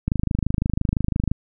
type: click train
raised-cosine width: 5 ms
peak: -8 dBFS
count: 33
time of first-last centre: 0.08-1.316 s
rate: 25.9 Hz
effects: none